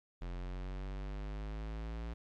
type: exponential sweep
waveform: square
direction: up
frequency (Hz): 43.59 to 57.4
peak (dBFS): -40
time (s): 0.21-2.14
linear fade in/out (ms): 10
effects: low-pass 4000 Hz 12 dB/octave + 13-bit